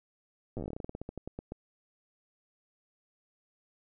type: slowing click train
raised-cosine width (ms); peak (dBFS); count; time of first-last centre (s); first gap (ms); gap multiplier
2; -25; 22; 0.57-1.52; 8; 1.15
effects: none